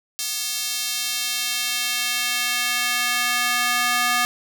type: tone with high-pass filter sweep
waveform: square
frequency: 244.1 Hz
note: B3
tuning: 20 cents flat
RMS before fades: -23 dBFS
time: 0.19-4.25 s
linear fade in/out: 0 ms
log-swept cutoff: 4900 to 1200 Hz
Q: 1
effects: 8-bit